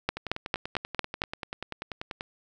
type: two click trains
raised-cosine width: 0.3 ms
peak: -9 / -18 dBFS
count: 6 / 22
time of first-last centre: 0.09-1.219 / 0.17-2.209 s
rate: 4.43 / 10.3 Hz
effects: none